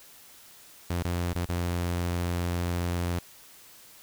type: tone with dropouts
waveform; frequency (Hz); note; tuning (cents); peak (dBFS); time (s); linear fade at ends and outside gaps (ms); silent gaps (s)
sawtooth; 87.31; F2; 0; -23; 0.9-3.19; 5; 1.028-1.047 / 1.332-1.352 / 1.456-1.489
effects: white hiss -52 dBFS RMS until 4.02 s